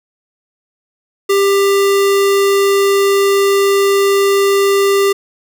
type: tone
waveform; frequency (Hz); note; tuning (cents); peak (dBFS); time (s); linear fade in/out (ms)
square; 396.5; G4; +20; -10; 1.29-5.13; 10
effects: none